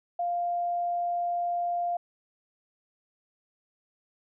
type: tone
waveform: sine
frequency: 698.5 Hz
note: F5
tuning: in tune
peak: -26 dBFS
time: 0.19-1.97 s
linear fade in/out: 5 ms
effects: none